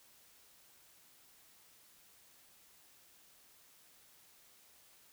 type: silence
effects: white hiss -64 dBFS RMS until 5.12 s